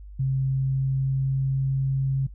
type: tone with pitch glide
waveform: sine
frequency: 133.4 to 134.72 Hz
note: C3 to C#3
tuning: +34 to -49 cents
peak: -21 dBFS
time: 0.19-2.27 s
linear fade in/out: 10 ms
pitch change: +17 cents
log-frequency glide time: 0.31-1.73 s
effects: noise-tail reverb RT60 0.1 s tail -20 dB re dry + added 50 Hz sine -39 dBFS peak until 2.34 s